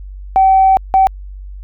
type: tone bursts at uneven times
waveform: sine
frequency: 767 Hz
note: G5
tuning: 38 cents flat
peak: -5 dBFS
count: 2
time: 0.36-0.77 / 0.94-1.07 s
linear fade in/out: 0 ms
effects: tanh soft clip ceiling -1 dBFS + added 48 Hz sine -27 dBFS peak until 1.63 s